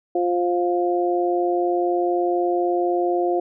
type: harmonic tone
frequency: 175.9 Hz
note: F3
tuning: 13 cents sharp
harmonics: 2 / 3 / 4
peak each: -20 / -27 / -23 dBFS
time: 0.15-3.4 s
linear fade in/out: 5 ms
effects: none